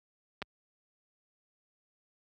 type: clicks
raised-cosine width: 0.3 ms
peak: -21 dBFS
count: 2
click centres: 0.419 / 0.424 s
effects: high-pass 60 Hz 12 dB/octave